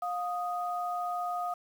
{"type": "tone pair together", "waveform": "sine", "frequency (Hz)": [710.3, 1244.5], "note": ["F5", "D#6"], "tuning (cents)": [29, 0], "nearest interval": "minor seventh", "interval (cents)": 971, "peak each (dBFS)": [-32, -35], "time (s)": [0.02, 1.54], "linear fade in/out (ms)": 5, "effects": ["9-bit"]}